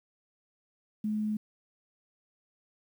sine tone, 213.4 Hz, G#3, 47 cents sharp, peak -28 dBFS, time 1.04-1.37 s, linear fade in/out 5 ms, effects 10-bit

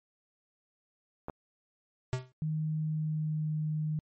clicks, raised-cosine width 1 ms, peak -24 dBFS, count 2, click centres 1.284 / 1.298 s
square tone with exponential decay, 128.1 Hz, C3, 36 cents flat, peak -26 dBFS, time 2.13-2.32 s, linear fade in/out 0 ms, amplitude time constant 40 ms
sine tone with pitch glide, 155.56 to 154.04 Hz, D#3 to D#3, 0 to -17 cents, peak -29 dBFS, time 2.42-3.99 s, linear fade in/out 0 ms, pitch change -17 cents, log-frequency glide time 2.83-3.53 s
effects MP3 32 kbps

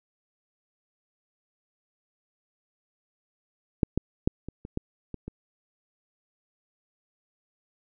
clicks, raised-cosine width 3 ms, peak -7 / -11 / -8 / -23 / -25 / -15 / -22 / -23 dBFS, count 8, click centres 3.832 / 3.976 / 4.275 / 4.486 / 4.651 / 4.774 / 5.143 / 5.28 s, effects none

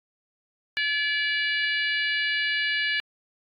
harmonic tone with a mistuned harmonic, 580 Hz, D5, 22 cents flat, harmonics 3 / 4 / 5 / 6 / 7 / 8, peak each -26 / -29 / -30 / -38 / -35 / -40 dBFS, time 0.77-3 s, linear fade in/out 0 ms, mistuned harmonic 3, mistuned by -25 cents, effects AAC 48 kbps

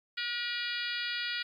harmonic tone, 480 Hz, B4, 49 cents flat, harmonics 3 / 4 / 5 / 6 / 7 / 8 / 9 / 10, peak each -38 / -39 / -40 / -41 / -41 / -42 / -43 / -43 dBFS, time 0.17-1.43 s, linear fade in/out 10 ms, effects 11-bit

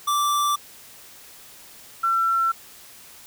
square / sine tone pair in turn, 1170 / 1349 Hz, D6 / E6, -7 / +40 cents, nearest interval major second, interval 247 cents, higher second, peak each -20 / -18 dBFS, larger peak second, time 0.07-0.56 / 2.03-2.52 s, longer neither, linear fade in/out 10 ms, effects white hiss -46 dBFS RMS until 3.26 s

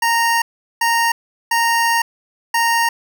25% pulse tone bursts at uneven times, 927 Hz, A#5, 10 cents flat, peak -10 dBFS, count 4, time 0.02-0.42 / 0.81-1.12 / 1.51-2.02 / 2.54-2.89 s, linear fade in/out 5 ms, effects none

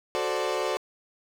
30% pulse chord, D dominant seventh, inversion first, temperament equal, 370 / 440 / 523.3 / 587.3 Hz, F#4 / A4 / C5 / D5, 0 / 0 / 0 / 0 cents, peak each -29 dBFS, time 0.15-0.77 s, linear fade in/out 0 ms, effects low-pass 7000 Hz 12 dB/octave + 8-bit

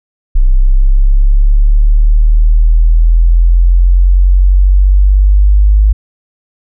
sine linear sweep, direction up, 31.6 to 51.5 Hz, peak -3 dBFS, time 0.35-5.93 s, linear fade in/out 10 ms, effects none

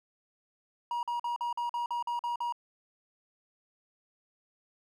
triangle tone bursts, 954 Hz, A#5, 40 cents sharp, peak -28 dBFS, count 10, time 0.91-2.524 s, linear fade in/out 2 ms, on 120 ms, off 46 ms, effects none

